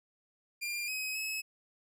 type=tone with pitch steps; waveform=sawtooth; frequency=2396 / 2535 / 2577 Hz; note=D7 / D#7 / E7; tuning=+34 / +32 / -40 cents; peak=-31 dBFS; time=0.61-1.42 s; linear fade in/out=20 ms; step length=270 ms; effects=none